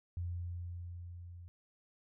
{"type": "tone with level ramp", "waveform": "sine", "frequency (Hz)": 87.31, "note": "F2", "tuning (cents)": 0, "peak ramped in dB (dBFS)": [-35, -48], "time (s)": [0.17, 1.48], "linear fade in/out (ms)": 0, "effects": []}